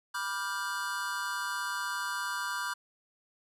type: chord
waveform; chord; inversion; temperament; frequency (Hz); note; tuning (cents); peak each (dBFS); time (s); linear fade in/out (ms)
square; G dominant seventh; first; just; 980 / 1176 / 1411.2 / 1568; B5 / D6 / F6 / G6; -14 / +2 / +18 / 0; -39 / -39 / -39 / -38; 0.14-2.74; 10
effects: resampled to 32000 Hz